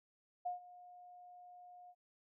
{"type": "tone with ADSR envelope", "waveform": "sine", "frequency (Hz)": 716, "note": "F5", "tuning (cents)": 43, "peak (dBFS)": -35, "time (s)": [0.45, 1.95], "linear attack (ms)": 13, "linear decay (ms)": 130, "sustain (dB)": -19, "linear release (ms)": 54, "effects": []}